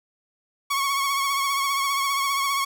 sawtooth tone with vibrato, 1107 Hz, C#6, 3 cents flat, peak -18 dBFS, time 0.7-2.65 s, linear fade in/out 10 ms, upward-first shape triangle, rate 15 Hz, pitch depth 47 cents each way, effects none

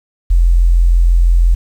sine tone, 43 Hz, F1, 26 cents flat, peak -6 dBFS, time 0.3-1.55 s, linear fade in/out 10 ms, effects 7-bit

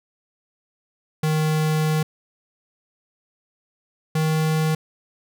square tone pair in turn, 155.56 / 157.1 Hz, D#3 / D#3, 0 / +17 cents, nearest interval unison, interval 17 cents, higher second, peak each -19 dBFS, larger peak neither, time 1.23-2.03 / 4.15-4.75 s, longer first, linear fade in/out 5 ms, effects none

